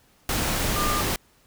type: tone in noise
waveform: sine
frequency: 1200 Hz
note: D6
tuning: 37 cents sharp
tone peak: -26 dBFS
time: 0.76-1.01 s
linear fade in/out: 2 ms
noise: pink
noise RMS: -25 dBFS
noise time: 0.29-1.16 s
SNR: -4 dB
effects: pink hiss -60 dBFS RMS until 1.46 s